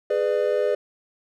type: chord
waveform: triangle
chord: G# diminished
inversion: none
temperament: just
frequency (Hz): 415.3 / 498.4 / 598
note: G#4 / B4 / D5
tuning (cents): 0 / +16 / +31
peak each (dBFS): -22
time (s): 0.1-0.75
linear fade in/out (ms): 5
effects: none